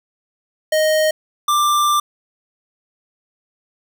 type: tone pair in turn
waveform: square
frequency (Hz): 622.3 / 1183.3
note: D#5 / D6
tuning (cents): 0 / +13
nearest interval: major seventh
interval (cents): 1113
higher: second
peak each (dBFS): -14 / -14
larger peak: neither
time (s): 0.72-1.11 / 1.48-2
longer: second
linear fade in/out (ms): 5
effects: none